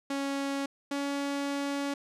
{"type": "tone pair in turn", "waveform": "sawtooth", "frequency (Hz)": [277.2, 281.6], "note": ["C#4", "C#4"], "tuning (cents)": [0, 27], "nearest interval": "unison", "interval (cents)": 27, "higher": "second", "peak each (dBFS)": -26, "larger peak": "neither", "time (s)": [[0.1, 0.66], [0.91, 1.94]], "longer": "second", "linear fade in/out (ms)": 5, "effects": ["low-pass 9000 Hz 12 dB/octave"]}